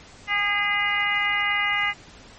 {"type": "harmonic tone", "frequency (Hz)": 408.9, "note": "G#4", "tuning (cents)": -27, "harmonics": [2, 3, 4, 5, 6, 7], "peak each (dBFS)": [-31, -29, -32, -22, -32, -30], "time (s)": [0.27, 1.94], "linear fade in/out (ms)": 50, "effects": ["pink hiss -47 dBFS RMS until 2.38 s", "MP3 32 kbps"]}